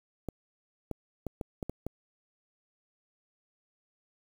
clicks, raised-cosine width 2 ms, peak -21 dBFS, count 7, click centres 0.287 / 0.913 / 1.267 / 1.412 / 1.628 / 1.696 / 1.866 s, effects 8-bit

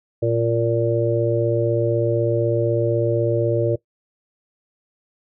harmonic tone, 116 Hz, A#2, 8 cents flat, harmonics 1 / 3 / 4 / 5, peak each -22 / -22 / -22 / -22 dBFS, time 0.22-3.76 s, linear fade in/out 10 ms, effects noise-tail reverb RT60 0.1 s tail -19 dB re dry

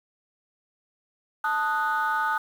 sine chord, D# diminished, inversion second, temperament equal, 880 / 1244.5 / 1480 Hz, A5 / D#6 / F#6, 0 / 0 / 0 cents, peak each -26 dBFS, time 1.44-2.38 s, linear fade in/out 5 ms, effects tanh soft clip ceiling -17 dBFS + 8-bit

